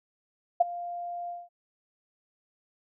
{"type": "tone with ADSR envelope", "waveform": "sine", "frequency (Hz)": 698.5, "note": "F5", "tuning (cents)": 0, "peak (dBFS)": -14, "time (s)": [0.6, 1.49], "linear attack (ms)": 10, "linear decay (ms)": 19, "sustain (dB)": -19, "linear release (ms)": 200, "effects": []}